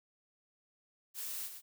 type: noise with echo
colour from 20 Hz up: blue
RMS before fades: -41 dBFS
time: 1.14-1.5 s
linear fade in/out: 50 ms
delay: 120 ms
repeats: 1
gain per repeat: -7 dB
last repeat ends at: 1.62 s
effects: none